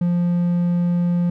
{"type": "tone", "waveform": "triangle", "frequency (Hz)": 174.61, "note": "F3", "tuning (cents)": 0, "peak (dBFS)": -14, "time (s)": [0.01, 1.3], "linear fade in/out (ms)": 5, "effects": []}